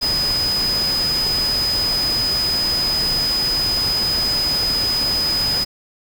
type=tone in noise; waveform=sine; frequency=5000 Hz; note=D#8; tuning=8 cents sharp; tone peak=-17 dBFS; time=0.01-5.65 s; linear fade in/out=20 ms; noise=pink; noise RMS=-27 dBFS; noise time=0.01-5.65 s; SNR=+7 dB; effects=none